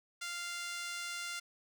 5% pulse tone with high-pass filter, 696 Hz, F5, 6 cents flat, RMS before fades -41 dBFS, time 0.21-1.4 s, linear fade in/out 10 ms, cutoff 1500 Hz, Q 2.4, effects none

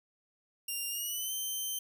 5% pulse tone with pitch glide, 2794 to 3100 Hz, F7 to G7, 0 to -20 cents, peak -26 dBFS, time 0.68-1.79 s, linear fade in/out 5 ms, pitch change +180 cents, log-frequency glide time 0.89-1.33 s, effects 11-bit

